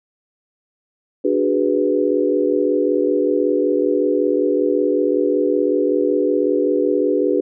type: chord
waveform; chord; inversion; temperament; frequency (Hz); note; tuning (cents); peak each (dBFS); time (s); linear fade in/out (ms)
sine; G# half-diminished seventh; second; equal; 293.7 / 370 / 415.3 / 493.9; D4 / F#4 / G#4 / B4; 0 / 0 / 0 / 0; -20; 1.24-7.41; 10
effects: none